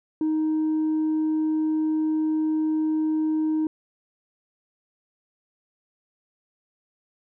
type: tone with tanh clipping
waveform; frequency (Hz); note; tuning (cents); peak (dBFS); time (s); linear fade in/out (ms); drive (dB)
triangle; 312.2; D#4; +6; -21; 0.21-3.67; 2; 6
effects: none